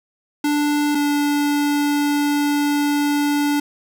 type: tone pair in turn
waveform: square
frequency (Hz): 293.7 / 290.5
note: D4 / D4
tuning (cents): 0 / -19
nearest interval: unison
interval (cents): 19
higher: first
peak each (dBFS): -17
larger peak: neither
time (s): 0.44-0.95 / 0.95-3.6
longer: second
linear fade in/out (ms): 5
effects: 8-bit